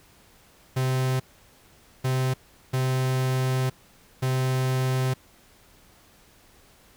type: tone bursts at uneven times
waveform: 45% pulse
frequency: 129.8 Hz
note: C3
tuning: 13 cents flat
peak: -22 dBFS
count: 4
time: 0.76-1.2 / 2.04-2.34 / 2.73-3.7 / 4.22-5.14 s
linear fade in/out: 10 ms
effects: pink hiss -56 dBFS RMS until 6.96 s